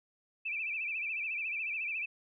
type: tone with vibrato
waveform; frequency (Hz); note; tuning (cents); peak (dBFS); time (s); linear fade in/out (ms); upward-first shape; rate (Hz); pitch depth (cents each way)
sine; 2489; D#7; 0; -33; 0.45-2.06; 10; sine; 14; 120
effects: none